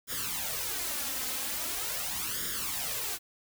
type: noise with flanger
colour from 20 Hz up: white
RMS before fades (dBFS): -34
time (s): 0.07-3.19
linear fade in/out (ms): 50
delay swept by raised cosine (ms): 0.57 to 3.87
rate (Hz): 0.42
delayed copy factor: +0.75
effects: none